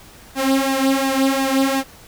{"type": "tone with flanger", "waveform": "sawtooth", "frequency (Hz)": 269, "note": "C4", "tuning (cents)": 48, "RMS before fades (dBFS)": -18, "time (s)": [0.35, 1.84], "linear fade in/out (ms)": 50, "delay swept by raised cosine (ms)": [1.1, 3.5], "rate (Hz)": 2.8, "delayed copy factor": 0.7, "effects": ["pink hiss -44 dBFS RMS until 2.07 s"]}